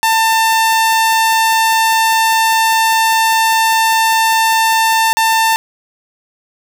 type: tone with dropouts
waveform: sawtooth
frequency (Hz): 895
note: A5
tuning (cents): +29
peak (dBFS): -6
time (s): 0.03-5.56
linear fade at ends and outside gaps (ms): 0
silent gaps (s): 5.13-5.17
effects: none